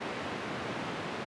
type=band-pass noise; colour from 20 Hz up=pink; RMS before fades=-37 dBFS; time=0-1.25 s; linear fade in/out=20 ms; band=150 to 2600 Hz; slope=12 dB/octave; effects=high-pass 80 Hz 12 dB/octave + resampled to 24000 Hz